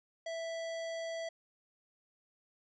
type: tone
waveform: square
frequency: 659.3 Hz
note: E5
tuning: in tune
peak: -38 dBFS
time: 0.26-1.29 s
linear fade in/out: 5 ms
effects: resampled to 16000 Hz